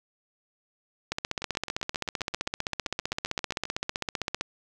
two click trains, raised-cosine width 0.2 ms, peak -18 / -11 dBFS, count 18 / 52, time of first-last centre 1.42-3.654 / 1.12-4.41 s, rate 7.61 / 15.5 Hz, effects none

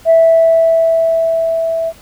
sine tone with level ramp, 657 Hz, E5, 6 cents flat, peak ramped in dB -3 to -14 dBFS, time 0.05-1.93 s, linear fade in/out 50 ms, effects tanh soft clip ceiling -1 dBFS + pink hiss -42 dBFS RMS until 2.01 s

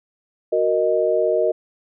sine chord, D# minor, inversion first, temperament equal, 370 / 466.2 / 622.3 Hz, F#4 / A#4 / D#5, 0 / 0 / 0 cents, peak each -22 / -20 / -19 dBFS, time 0.52-1.52 s, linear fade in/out 10 ms, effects none

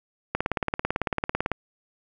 click train, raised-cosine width 0.5 ms, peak -9 dBFS, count 22, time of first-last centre 0.35-1.517 s, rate 18 Hz, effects none

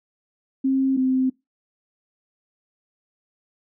sine tone pair in turn, 266.7 / 259.9 Hz, C4 / C4, +33 / -11 cents, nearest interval unison, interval 44 cents, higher first, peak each -17 dBFS, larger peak neither, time 0.64-0.97 / 0.97-1.3 s, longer neither, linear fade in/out 10 ms, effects noise-tail reverb RT60 0.2 s tail -23 dB re dry

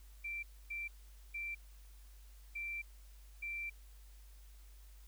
sine tone bursts at uneven times, 2349 Hz, D7, in tune, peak -39 dBFS, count 5, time 0.24-0.43 / 0.7-0.88 / 1.34-1.55 / 2.55-2.82 / 3.42-3.7 s, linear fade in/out 10 ms, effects added 50 Hz sine -54 dBFS peak until 5.07 s + white hiss -67 dBFS RMS until 5.07 s

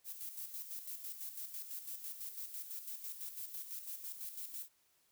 violet noise with tremolo, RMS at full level -44 dBFS, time 0.04-4.69 s, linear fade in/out 50 ms, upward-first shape square, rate 6 Hz, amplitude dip 55%, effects white hiss -74 dBFS RMS until 5.11 s

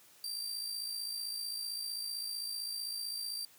sawtooth tone with amplitude modulation, 4699 Hz, D8, in tune, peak -32 dBFS, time 0.24-3.45 s, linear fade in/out 2 ms, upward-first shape sine, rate 55.6 Hz, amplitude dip 50%, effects white hiss -61 dBFS RMS until 3.58 s + high-pass 100 Hz 12 dB/octave

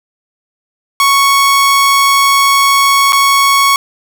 sawtooth tone with dropouts, 1108.7 Hz, C#6, in tune, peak -3 dBFS, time 1-3.76 s, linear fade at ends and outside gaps 1 ms, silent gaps 3.123-3.13 s, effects none

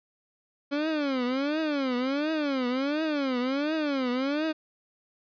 30% pulse tone with vibrato, 279.2 Hz, C#4, 13 cents sharp, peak -23 dBFS, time 0.71-4.53 s, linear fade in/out 20 ms, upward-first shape triangle, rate 1.4 Hz, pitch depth 250 cents each way, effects resampled to 11025 Hz

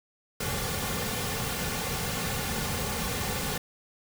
pink noise with comb filter, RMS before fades -31 dBFS, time 0.4-3.58 s, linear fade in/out 5 ms, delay 3.1 ms, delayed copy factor -0.65, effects none

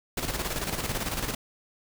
pink noise with tremolo, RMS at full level -29 dBFS, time 0.17-1.35 s, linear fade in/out 5 ms, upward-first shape square, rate 18 Hz, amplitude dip 55%, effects none

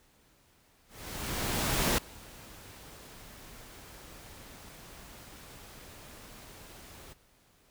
pink noise with ADSR envelope, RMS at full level -27 dBFS, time 0.88-7.14 s, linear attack 1100 ms, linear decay 5 ms, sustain -23 dB, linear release 18 ms, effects pink hiss -65 dBFS RMS until 7.7 s

